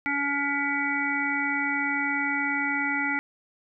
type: harmonic tone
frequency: 283.1 Hz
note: C#4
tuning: 37 cents sharp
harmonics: 1 / 3 / 5 / 7 / 8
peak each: -31 / -33 / -31 / -28 / -31 dBFS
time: 0.06-3.19 s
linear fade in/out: 0 ms
effects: none